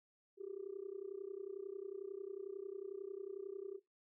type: tone with amplitude modulation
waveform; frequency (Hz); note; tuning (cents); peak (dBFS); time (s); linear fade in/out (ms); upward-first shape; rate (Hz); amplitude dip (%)
sine; 392; G4; 0; -39; 0.37-3.8; 50; sine; 31.1; 100
effects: noise-tail reverb RT60 0.2 s tail -20 dB re dry + tanh soft clip ceiling -35 dBFS